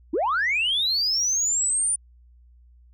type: linear sweep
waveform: sine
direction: up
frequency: 261.6 to 9397 Hz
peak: -19 dBFS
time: 0.13-1.96 s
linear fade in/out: 10 ms
effects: tanh soft clip ceiling -17 dBFS + added 60 Hz sine -50 dBFS peak until 2.93 s